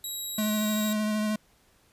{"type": "tone with pitch glide", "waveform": "5% pulse", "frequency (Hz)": [3851, 3811], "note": ["B7", "A#7"], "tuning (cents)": [-44, 38], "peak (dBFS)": -25, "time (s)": [0.04, 0.93], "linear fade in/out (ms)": 2, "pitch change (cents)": -18, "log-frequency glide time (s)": [0.36, 0.62]}
{"type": "tone with vibrato", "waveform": "square", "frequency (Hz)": 213.2, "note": "G#3", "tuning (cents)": 46, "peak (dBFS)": -26, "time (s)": [0.38, 1.36], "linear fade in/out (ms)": 5, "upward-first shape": "sine", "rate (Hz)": 13, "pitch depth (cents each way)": 16}
{"effects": ["pink hiss -63 dBFS RMS until 1.92 s", "resampled to 32000 Hz"]}